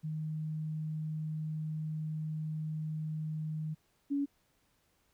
sine tone pair in turn, 155.56 / 282.3 Hz, D#3 / C#4, 0 / +32 cents, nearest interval minor seventh, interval 1032 cents, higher second, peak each -34 / -29 dBFS, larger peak second, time 0.03-3.75 / 4.1-4.26 s, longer first, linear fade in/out 20 ms, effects pink hiss -73 dBFS RMS until 5.13 s

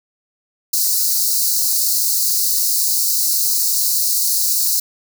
white high-pass noise, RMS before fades -17 dBFS, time 0.73-4.8 s, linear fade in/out 5 ms, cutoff 4100 Hz, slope 96 dB/octave, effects none

